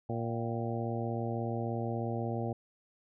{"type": "harmonic tone with a mistuned harmonic", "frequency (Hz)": 116.54, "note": "A#2", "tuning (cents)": 0, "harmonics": [1, 2, 3, 4, 5, 6, 7], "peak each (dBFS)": [-35, -38, -40, -41, -42, -43, -43], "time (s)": [0.09, 2.53], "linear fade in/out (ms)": 5, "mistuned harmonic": 7, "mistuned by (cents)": -66, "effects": []}